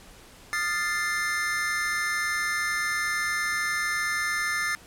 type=chord; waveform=square; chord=F dominant seventh; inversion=third; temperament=equal with one note detuned; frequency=1228.8 / 1396.9 / 1760 / 2093 Hz; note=Eb6 / F6 / A6 / C7; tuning=-22 / 0 / 0 / 0 cents; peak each=-35 / -35 / -29 / -31 dBFS; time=0.53-4.75 s; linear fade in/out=0 ms; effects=pink hiss -50 dBFS RMS until 4.86 s + low-pass 12000 Hz 12 dB/octave